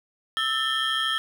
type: tone cluster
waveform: triangle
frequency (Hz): 1309 / 1785 / 3146 / 3279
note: E6 / A6 / G7 / G#7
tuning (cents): -13 / +24 / +6 / -23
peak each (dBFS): -27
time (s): 0.37-1.18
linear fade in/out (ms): 0
effects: none